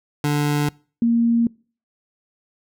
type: tone pair in turn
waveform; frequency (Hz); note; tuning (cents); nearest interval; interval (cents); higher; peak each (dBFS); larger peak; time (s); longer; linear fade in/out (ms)
25% pulse / sine; 146.83 / 233.1; D3 / A#3; 0 / 0; minor sixth; 800; second; -14; neither; 0.24-0.69 / 1.02-1.47; neither; 2
effects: noise-tail reverb RT60 0.4 s tail -25 dB re dry